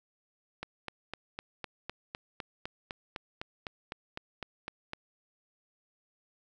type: click train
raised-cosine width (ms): 0.3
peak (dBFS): -21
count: 18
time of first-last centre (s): 0.63-4.934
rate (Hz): 3.95
effects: none